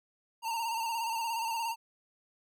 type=tone with vibrato; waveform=square; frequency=914 Hz; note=A#5; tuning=34 cents flat; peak=-32 dBFS; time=0.42-1.76 s; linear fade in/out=50 ms; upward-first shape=square; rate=17 Hz; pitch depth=40 cents each way; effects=none